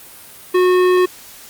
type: tone with hard clipping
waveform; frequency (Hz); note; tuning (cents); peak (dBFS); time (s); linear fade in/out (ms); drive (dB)
sine; 364.5; F#4; -26; -12; 0.54-1.06; 10; 15
effects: white hiss -39 dBFS RMS until 1.49 s + Opus 32 kbps